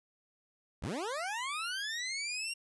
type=linear sweep; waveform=20% pulse; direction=up; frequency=43.65 to 2794 Hz; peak=-30 dBFS; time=0.82-2.54 s; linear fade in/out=10 ms; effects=resampled to 24000 Hz